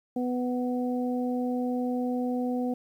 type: harmonic tone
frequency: 248.4 Hz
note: B3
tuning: 10 cents sharp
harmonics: 1 / 2 / 3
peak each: -27 / -33 / -37 dBFS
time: 0.16-2.74 s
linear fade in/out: 5 ms
effects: 10-bit